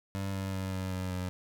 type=tone with pitch steps; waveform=25% pulse; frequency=97.5 / 96.27 / 95.05 / 93.85 / 92.67 / 91.5 Hz; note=G2 / G2 / F#2 / F#2 / F#2 / F#2; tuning=-9 / -31 / +47 / +25 / +3 / -19 cents; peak=-29 dBFS; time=0.15-1.29 s; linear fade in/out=0 ms; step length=190 ms; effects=none